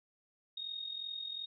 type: tone with amplitude modulation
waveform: sine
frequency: 3724 Hz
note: A#7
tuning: 2 cents flat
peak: -36 dBFS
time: 0.57-1.46 s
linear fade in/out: 5 ms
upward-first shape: sine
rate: 42.7 Hz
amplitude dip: 65%
effects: none